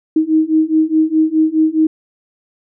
sine beating tone pair, 312.7 / 317.5 Hz, D#4 / D#4, +9 / +35 cents, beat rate 4.8 Hz, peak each -14 / -13 dBFS, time 0.16-1.87 s, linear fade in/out 5 ms, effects none

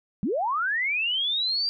sine linear sweep, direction up, 164.81 to 4755 Hz, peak -23 dBFS, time 0.23-1.69 s, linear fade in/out 0 ms, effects none

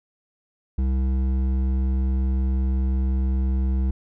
triangle tone with hard clipping, 65.2 Hz, C2, 5 cents flat, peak -21 dBFS, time 0.78-3.91 s, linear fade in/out 5 ms, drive 13 dB, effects none

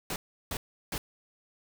pink noise bursts, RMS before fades -34 dBFS, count 3, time 0.1-0.98 s, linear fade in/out 2 ms, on 60 ms, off 350 ms, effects none

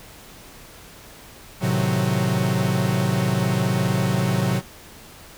45% pulse chord, A diminished seventh, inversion none, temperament equal, 110 / 130.81 / 155.56 / 185 Hz, A2 / C3 / Eb3 / Gb3, 0 / 0 / 0 / 0 cents, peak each -26 / -23 / -29 / -23 dBFS, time 1.6-4.62 s, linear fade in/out 50 ms, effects pink hiss -44 dBFS RMS until 5.37 s

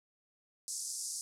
white band-pass noise, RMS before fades -40 dBFS, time 0.68-1.21 s, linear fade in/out 0 ms, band 5000 to 10000 Hz, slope 48 dB/octave, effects none

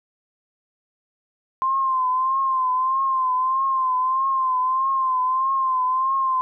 sine tone with vibrato, 1045 Hz, C6, 2 cents flat, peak -18 dBFS, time 1.62-6.41 s, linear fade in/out 0 ms, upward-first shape triangle, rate 1.6 Hz, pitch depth 61 cents each way, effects none

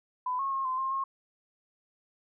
sine tone with pitch steps, 1003 / 1089 / 1077 / 1032 / 1063 / 1079 Hz, B5 / C#6 / C6 / C6 / C6 / C#6, +26 / -31 / +50 / -24 / +27 / -47 cents, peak -28 dBFS, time 0.26-1.04 s, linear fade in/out 5 ms, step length 130 ms, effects none

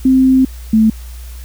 sine tone pair in turn, 261.4 / 219.8 Hz, C4 / A3, -1 / -2 cents, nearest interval minor third, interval 301 cents, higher first, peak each -6 dBFS, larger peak neither, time 0.05-0.45 / 0.73-0.9 s, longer first, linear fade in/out 5 ms, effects added 60 Hz sine -27 dBFS peak until 1.44 s + white hiss -41 dBFS RMS until 1.44 s

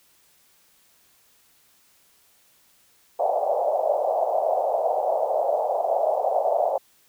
pink band-pass noise, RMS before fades -23 dBFS, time 3.19-6.78 s, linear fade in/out 5 ms, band 560 to 750 Hz, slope 48 dB/octave, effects white hiss -60 dBFS RMS until 7.08 s

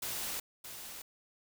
white noise with echo, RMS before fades -38 dBFS, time 0.02-0.4 s, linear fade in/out 5 ms, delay 620 ms, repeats 1, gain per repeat -8 dB, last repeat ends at 1.02 s, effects none

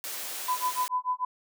white high-pass noise, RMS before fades -36 dBFS, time 0.04-0.88 s, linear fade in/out 0 ms, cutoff 400 Hz, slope 12 dB/octave
sine tone with tremolo, 1003 Hz, B5, 26 cents sharp, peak -23 dBFS, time 0.48-1.25 s, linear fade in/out 5 ms, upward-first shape sine, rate 6.8 Hz, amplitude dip 100%
effects none

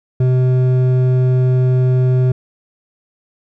sine tone with hard clipping, 127.7 Hz, C3, 42 cents flat, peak -12 dBFS, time 0.2-2.32 s, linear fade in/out 5 ms, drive 8 dB, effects none

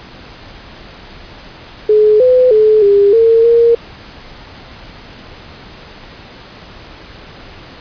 sine tone with pitch steps, 425.9 / 506 / 431 / 402.9 / 455.1 / 466.6 Hz, G#4 / B4 / A4 / G4 / A#4 / A#4, +44 / +42 / -36 / +48 / -42 / +2 cents, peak -5 dBFS, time 1.89-3.75 s, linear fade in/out 5 ms, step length 310 ms, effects pink hiss -35 dBFS RMS until 7.8 s + resampled to 11025 Hz

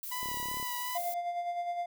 violet noise, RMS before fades -40 dBFS, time 0.03-1.14 s, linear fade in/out 0 ms
sawtooth tone with vibrato, 987.8 Hz, B5, in tune, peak -32 dBFS, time 0.11-0.98 s, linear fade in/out 10 ms, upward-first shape sine, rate 2.7 Hz, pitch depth 19 cents each way
click train, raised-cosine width 2 ms, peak -33 dBFS, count 15, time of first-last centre 0.23-0.628 s, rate 35.2 Hz
triangle tone with tremolo, 698.5 Hz, F5, in tune, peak -28 dBFS, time 0.95-1.86 s, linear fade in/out 5 ms, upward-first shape sine, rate 9.7 Hz, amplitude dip 50%
effects none

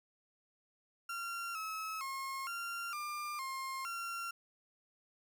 35% pulse tone with pitch steps, 1377 / 1292 / 1077 / 1383 / 1196 / 1064 / 1373 Hz, F6 / E6 / C6 / F6 / D6 / C6 / F6, -25 / -35 / +50 / -17 / +31 / +29 / -30 cents, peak -37 dBFS, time 1.09-4.31 s, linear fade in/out 5 ms, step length 460 ms, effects none

